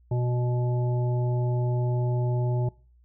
harmonic tone, 122.8 Hz, B2, 9 cents flat, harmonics 1 / 3 / 5 / 7, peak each -23 / -33 / -37 / -40 dBFS, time 0.11-2.69 s, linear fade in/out 5 ms, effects noise-tail reverb RT60 0.4 s tail -23 dB re dry + added 60 Hz sine -55 dBFS peak until 3.04 s

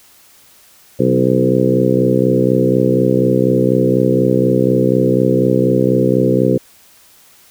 harmonic tone with a mistuned harmonic, 64.1 Hz, C2, 35 cents flat, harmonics 2 / 3 / 4 / 5 / 6 / 7 / 8, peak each -18 / -18 / -18 / -18 / -18 / -18 / -18 dBFS, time 0.99-6.58 s, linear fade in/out 10 ms, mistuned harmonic 3, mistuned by -30 cents, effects white hiss -47 dBFS RMS until 7.5 s

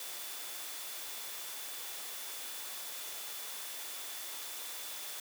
sine tone in noise, 3483 Hz, A7, 18 cents flat, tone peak -52 dBFS, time 0-5.2 s, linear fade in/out 2 ms, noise white, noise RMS -43 dBFS, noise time 0-5.2 s, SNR -12 dB, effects high-pass 400 Hz 12 dB/octave

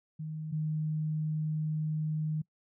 sine tone pair in turn, 155.9 / 154.82 Hz, D#3 / D#3, +4 / -8 cents, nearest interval unison, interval 12 cents, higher first, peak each -35 / -29 dBFS, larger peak second, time 0.19-0.52 / 0.52-2.42 s, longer second, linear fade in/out 10 ms, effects noise-tail reverb RT60 0.1 s tail -24 dB re dry

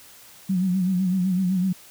sine tone with vibrato, 185 Hz, F#3, in tune, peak -19 dBFS, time 0.49-1.73 s, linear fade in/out 10 ms, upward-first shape sine, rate 7.9 Hz, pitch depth 72 cents each way, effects white hiss -48 dBFS RMS until 1.9 s

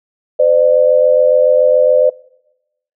sine tone pair together, 512 / 599.1 Hz, C5 / D5, -38 / +34 cents, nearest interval minor third, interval 272 cents, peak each -10 dBFS, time 0.39-2.1 s, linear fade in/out 10 ms, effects noise-tail reverb RT60 0.9 s tail -22 dB re dry

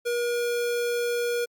square tone, 478.5 Hz, A#4, 45 cents sharp, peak -25 dBFS, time 0.05-1.46 s, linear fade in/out 20 ms, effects Opus 48 kbps

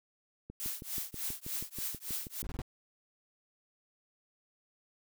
click train, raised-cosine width 3 ms, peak -31 dBFS, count 14, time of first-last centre 0.5-2.59 s, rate 6.22 Hz
blue noise with tremolo, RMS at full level -35 dBFS, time 0.6-2.42 s, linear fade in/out 0 ms, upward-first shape triangle, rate 3.4 Hz, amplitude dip 100%
brown noise bursts, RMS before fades -39 dBFS, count 4, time 2.44-2.618 s, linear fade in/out 0 ms, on 28 ms, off 22 ms
effects none

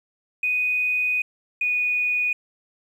triangle tone pair in turn, 2489 / 2470 Hz, D#7 / D#7, 0 / -13 cents, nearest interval unison, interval 13 cents, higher first, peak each -16 dBFS, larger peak neither, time 0.43-1.22 / 1.61-2.33 s, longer first, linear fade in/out 5 ms, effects tanh soft clip ceiling -18 dBFS

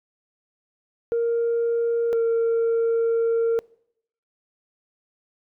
sine tone pair in turn, 466.2 / 459.5 Hz, A#4 / A#4, 0 / -25 cents, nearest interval unison, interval 25 cents, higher first, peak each -18 / -16 dBFS, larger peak second, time 1.12-2.13 / 2.13-3.59 s, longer second, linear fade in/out 0 ms, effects noise-tail reverb RT60 0.7 s tail -25 dB re dry + tanh soft clip ceiling -17 dBFS

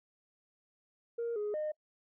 sine tone with pitch steps, 467.8 / 417.4 / 611 Hz, A#4 / G#4 / D#5, +6 / +9 / -32 cents, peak -31 dBFS, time 1.18-1.72 s, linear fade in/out 10 ms, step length 180 ms, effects noise-tail reverb RT60 0.1 s tail -26 dB re dry + tanh soft clip ceiling -30 dBFS

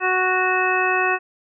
harmonic tone, 370 Hz, F#4, in tune, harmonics 1 / 2 / 3 / 4 / 5 / 7, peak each -24 / -24 / -24 / -24 / -24 / -24 dBFS, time 0-1.19 s, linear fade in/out 50 ms, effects none

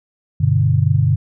sine chord, G major, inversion none, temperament equal, 98 / 123.47 / 146.83 Hz, G2 / B2 / D3, 0 / 0 / 0 cents, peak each -16 dBFS, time 0.4-1.16 s, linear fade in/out 10 ms, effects none

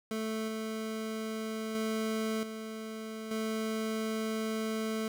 25% pulse tone with level steps, 220 Hz, A3, in tune, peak -29 / -31 / -27 / -35 / -28 dBFS, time 0.11-5.08 s, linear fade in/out 2 ms, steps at 0.48 / 1.75 / 2.43 / 3.31 s, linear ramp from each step 2 ms, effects none

